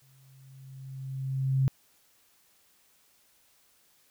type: tone with exponential growth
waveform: sine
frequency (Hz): 133.5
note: C3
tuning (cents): +35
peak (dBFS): -20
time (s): 0.02-1.68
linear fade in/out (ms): 0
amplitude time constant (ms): 360
effects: white hiss -65 dBFS RMS until 4.1 s